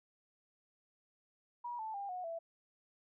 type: tone with pitch steps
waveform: sine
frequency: 962 / 877.1 / 799.7 / 729.1 / 664.7 Hz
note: B5 / A5 / G5 / F#5 / E5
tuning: -46 / -6 / +34 / -26 / +14 cents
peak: -39 dBFS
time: 1.64-2.39 s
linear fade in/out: 10 ms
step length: 150 ms
effects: none